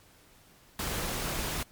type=noise; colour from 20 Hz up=pink; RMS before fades=-33 dBFS; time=0.79-1.63 s; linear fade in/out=2 ms; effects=pink hiss -59 dBFS RMS until 1.71 s + MP3 96 kbps